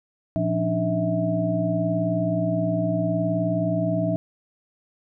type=tone cluster; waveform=sine; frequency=116.5 / 175 / 279.6 / 298.9 / 648 Hz; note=A#2 / F3 / C#4 / D4 / E5; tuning=-1 / +4 / +15 / +31 / -30 cents; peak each=-28 / -25 / -33 / -28 / -25 dBFS; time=0.36-4.16 s; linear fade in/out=0 ms; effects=none